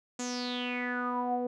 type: tone with low-pass filter sweep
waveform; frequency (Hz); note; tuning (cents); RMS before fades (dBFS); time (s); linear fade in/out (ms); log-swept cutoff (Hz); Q
sawtooth; 246.8; B3; -1; -33; 0.19-1.47; 5; 7200 to 560; 7.8
effects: none